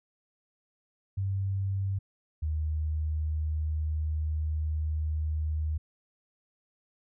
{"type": "tone pair in turn", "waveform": "sine", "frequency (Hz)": [97.1, 77.36], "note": ["G2", "D#2"], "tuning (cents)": [-16, -9], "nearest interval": "major third", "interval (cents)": 393, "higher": "first", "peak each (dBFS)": -27, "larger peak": "neither", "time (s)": [[1.17, 1.99], [2.42, 5.78]], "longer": "second", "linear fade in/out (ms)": 10, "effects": []}